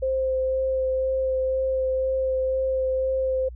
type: tone with vibrato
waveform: sine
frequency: 523.3 Hz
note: C5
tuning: in tune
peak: -21 dBFS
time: 0.02-3.49 s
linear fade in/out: 10 ms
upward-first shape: sine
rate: 2 Hz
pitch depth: 10 cents each way
effects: added 60 Hz sine -36 dBFS peak until 3.55 s